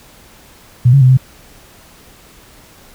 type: tone with pitch steps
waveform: sine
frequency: 122.9 / 138.5 / 128.3 / 130.3 Hz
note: B2 / C#3 / C3 / C3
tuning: -8 / -1 / -34 / -7 cents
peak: -4 dBFS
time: 0.85-1.174 s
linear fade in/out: 10 ms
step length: 81 ms
effects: pink hiss -43 dBFS RMS until 2.94 s